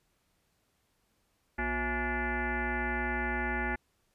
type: tone with frequency modulation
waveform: sine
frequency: 843 Hz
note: G#5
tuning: 26 cents sharp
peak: -29 dBFS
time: 1.58-3.76 s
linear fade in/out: 10 ms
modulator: 301 Hz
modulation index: 4.1
effects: pink hiss -74 dBFS RMS until 4.14 s + resampled to 32000 Hz